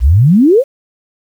sine exponential sweep, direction up, 55 to 580 Hz, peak -4 dBFS, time 0-0.64 s, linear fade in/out 50 ms, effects 7-bit

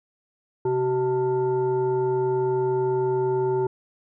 sine tone with frequency modulation, 380 Hz, F#4, 46 cents sharp, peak -20 dBFS, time 0.65-3.67 s, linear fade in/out 5 ms, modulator 511 Hz, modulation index 0.65, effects none

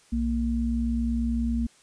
sine tone pair together, 61.74 / 232 Hz, B1 / A#3, 0 / -8 cents, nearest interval octave + major seventh, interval 2292 cents, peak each -27 / -25 dBFS, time 0.12-1.67 s, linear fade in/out 10 ms, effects white hiss -58 dBFS RMS until 1.82 s + resampled to 22050 Hz

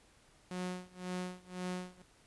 sawtooth tone with tremolo, 181.7 Hz, F#3, 31 cents flat, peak -32 dBFS, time 0.51-2.02 s, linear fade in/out 0 ms, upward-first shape sine, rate 1.9 Hz, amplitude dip 95%, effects pink hiss -65 dBFS RMS until 2.26 s + resampled to 24000 Hz

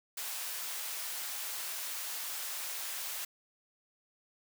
white high-pass noise, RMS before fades -39 dBFS, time 0.17-3.25 s, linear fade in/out 5 ms, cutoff 700 Hz, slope 12 dB/octave, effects none

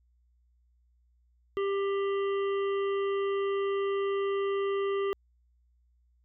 harmonic tone with a mistuned harmonic, 395.6 Hz, G4, 16 cents sharp, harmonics 1 / 3 / 5 / 7 / 8, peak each -27 / -37 / -44 / -48 / -49 dBFS, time 1.57-5.13 s, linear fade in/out 0 ms, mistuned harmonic 8, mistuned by -27 cents, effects added 60 Hz sine -64 dBFS peak until 6.24 s

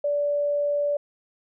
sine tone, 580 Hz, D5, 22 cents flat, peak -21 dBFS, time 0.04-0.97 s, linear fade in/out 5 ms, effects none

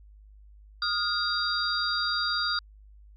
sine tone cluster, 1239 / 1418 / 3785 / 4736 Hz, D#6 / F6 / A#7 / D8, -8 / +26 / +26 / +14 cents, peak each -33 / -30 / -33 / -29 dBFS, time 0.82-2.59 s, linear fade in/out 2 ms, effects added 51 Hz sine -49 dBFS peak until 3.16 s

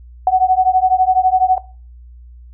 sine beating tone pair, 740 / 752 Hz, F#5 / F#5, 0 / +28 cents, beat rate 12 Hz, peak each -13 dBFS, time 0.27-1.58 s, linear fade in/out 2 ms, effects noise-tail reverb RT60 0.4 s tail -20 dB re dry + added 60 Hz sine -36 dBFS peak until 2.53 s

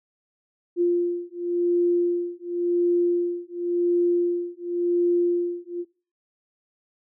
sine beating tone pair, 348.6 / 349.52 Hz, F4 / F4, -3 / +1 cents, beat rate 0.92 Hz, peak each -23 dBFS, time 0.76-5.85 s, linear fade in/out 50 ms, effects noise-tail reverb RT60 0.4 s tail -21 dB re dry

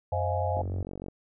sine tone, 91 Hz, F#2, 28 cents flat, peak -29 dBFS, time 0.12-0.83 s, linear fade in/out 5 ms
sine chord, F minor seventh, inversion second, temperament just, 523.8 / 628.6 / 698.5 / 838.1 Hz, C5 / Eb5 / F5 / Ab5, +2 / +18 / 0 / +16 cents, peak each -33 dBFS, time 0.12-0.62 s, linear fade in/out 5 ms
click train, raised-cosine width 2 ms, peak -25 dBFS, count 25, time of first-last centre 0.57-1.084 s, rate 46.7 Hz
effects none

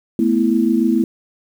sine chord, A suspended second, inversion none, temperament equal, 220 / 246.9 / 329.6 Hz, A3 / B3 / E4, 0 / 0 / 0 cents, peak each -17 dBFS, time 0.19-1.04 s, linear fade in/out 2 ms, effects 7-bit

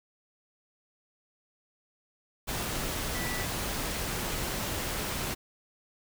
sine tone in noise, 1967 Hz, B6, 7 cents flat, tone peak -37 dBFS, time 3.14-3.45 s, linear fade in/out 20 ms, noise pink, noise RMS -33 dBFS, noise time 2.47-5.35 s, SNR -7 dB, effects none

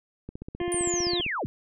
click train, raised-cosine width 3 ms, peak -24 dBFS, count 16, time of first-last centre 0.29-1.264 s, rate 15.4 Hz
harmonic tone, 350.4 Hz, F4, 6 cents sharp, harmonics 1 / 2 / 3 / 5 / 6 / 7 / 8 / 9, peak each -27 / -37 / -42 / -43 / -43 / -49 / -51 / -46 dBFS, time 0.6-1.21 s, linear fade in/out 2 ms
sine linear sweep, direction down, 9397 to 44.18 Hz, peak -27 dBFS, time 0.72-1.46 s, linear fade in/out 0 ms
effects none

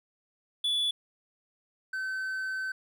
triangle tone pair in turn, 3440 / 1532.3 Hz, A7 / G6, -40 / -40 cents, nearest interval octave + major second, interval 1400 cents, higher first, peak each -24 / -29 dBFS, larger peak first, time 0.64-0.91 / 1.93-2.72 s, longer second, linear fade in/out 5 ms, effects none

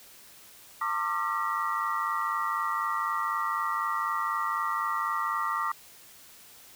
sine tone cluster, 907 / 1086 / 1190 / 1358 / 1924 Hz, A#5 / C#6 / D6 / F6 / B6, -48 / -36 / +22 / -49 / -46 cents, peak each -36 / -34 / -29 / -36 / -37 dBFS, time 0.81-5.72 s, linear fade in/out 5 ms, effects white hiss -52 dBFS RMS until 6.75 s

